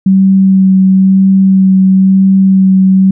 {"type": "tone with vibrato", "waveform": "sine", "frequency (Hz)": 190.9, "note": "G3", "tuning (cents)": -46, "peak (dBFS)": -3, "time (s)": [0.06, 3.11], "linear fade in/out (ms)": 5, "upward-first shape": "sine", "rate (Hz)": 1, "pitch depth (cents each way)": 13, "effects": []}